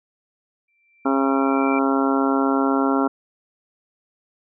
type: tone with exponential growth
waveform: sine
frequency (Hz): 2349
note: D7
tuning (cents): 0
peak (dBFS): -26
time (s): 0.68-1.79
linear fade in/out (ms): 5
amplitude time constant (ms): 240
type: harmonic tone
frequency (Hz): 136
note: C#3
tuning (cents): -33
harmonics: 2 / 3 / 4 / 5 / 6 / 7 / 8 / 9 / 10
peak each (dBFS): -19 / -25 / -29 / -28 / -29 / -29 / -30 / -35 / -26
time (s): 1.05-3.08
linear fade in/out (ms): 10
effects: none